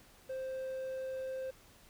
triangle tone, 524 Hz, C5, 2 cents sharp, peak -35 dBFS, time 0.29-1.51 s, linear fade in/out 10 ms, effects pink hiss -61 dBFS RMS until 1.89 s

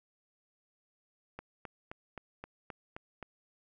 click train, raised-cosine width 0.5 ms, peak -27 dBFS, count 8, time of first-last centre 1.39-3.227 s, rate 3.81 Hz, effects none

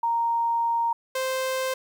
sine / sawtooth tone pair in turn, 930 / 521.9 Hz, A#5 / C5, -4 / -4 cents, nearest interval minor seventh, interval 1000 cents, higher first, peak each -21 dBFS, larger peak neither, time 0.03-0.93 / 1.15-1.74 s, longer first, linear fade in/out 5 ms, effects 10-bit

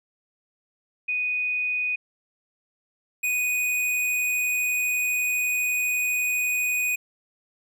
sine / square tone pair in turn, 2484 / 2484 Hz, D#7 / D#7, -3 / -3 cents, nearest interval unison, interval 0 cents, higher neither, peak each -23 dBFS, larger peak neither, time 1.08-1.96 / 3.23-6.96 s, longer second, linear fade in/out 10 ms, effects none

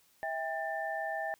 sine tone cluster, 650 / 797 / 1782 Hz, E5 / G5 / A6, -24 / +28 / +22 cents, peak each -37 / -37 / -38 dBFS, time 0.23-1.34 s, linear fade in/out 0 ms, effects white hiss -67 dBFS RMS until 1.39 s

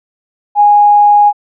triangle tone with tanh clipping, 826 Hz, G#5, 10 cents flat, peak -3 dBFS, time 0.55-1.33 s, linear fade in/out 50 ms, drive 3 dB, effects resampled to 8000 Hz

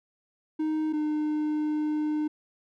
triangle tone pair in turn, 311.1 / 303.5 Hz, D#4 / D#4, 0 / -43 cents, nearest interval unison, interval 43 cents, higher first, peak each -23 dBFS, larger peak neither, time 0.59-0.93 / 0.93-2.28 s, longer second, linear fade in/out 10 ms, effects none

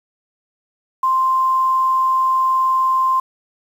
sine tone with quantisation, 1046.5 Hz, C6, in tune, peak -13 dBFS, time 1.03-3.2 s, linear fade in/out 5 ms, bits 7, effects none

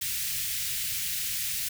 white band-stop noise, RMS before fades -31 dBFS, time 0.01-1.69 s, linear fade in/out 10 ms, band 160 to 1900 Hz, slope 24 dB/octave, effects none

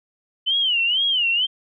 sine tone with vibrato, 2991 Hz, F#7, 18 cents sharp, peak -17 dBFS, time 0.46-1.47 s, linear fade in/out 20 ms, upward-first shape sine, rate 2.1 Hz, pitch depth 170 cents each way, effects none

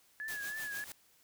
sine tone with vibrato, 1700 Hz, G#6, 40 cents sharp, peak -38 dBFS, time 0.2-0.84 s, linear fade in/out 0 ms, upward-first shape triangle, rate 3.2 Hz, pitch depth 77 cents each way
white noise with tremolo, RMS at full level -44 dBFS, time 0.28-0.92 s, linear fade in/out 2 ms, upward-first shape sine, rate 6.6 Hz, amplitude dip 65%
effects white hiss -67 dBFS RMS until 1.23 s

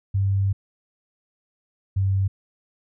sine tone pair in turn, 98 / 96.82 Hz, G2 / G2, 0 / -21 cents, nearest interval unison, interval 21 cents, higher first, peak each -18 / -18 dBFS, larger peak neither, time 0.14-0.53 / 1.96-2.28 s, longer first, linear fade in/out 10 ms, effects none

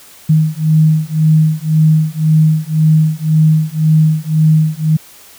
sine beating tone pair, 155.56 / 157.46 Hz, D#3 / D#3, 0 / +21 cents, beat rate 1.9 Hz, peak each -11 dBFS, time 0.29-4.97 s, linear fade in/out 10 ms, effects white hiss -40 dBFS RMS until 5.38 s

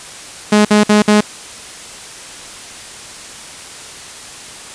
sawtooth tone bursts, 210 Hz, G#3, 19 cents sharp, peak -3 dBFS, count 4, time 0.52-1.208 s, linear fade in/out 5 ms, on 130 ms, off 56 ms, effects white hiss -32 dBFS RMS until 4.74 s + resampled to 22050 Hz

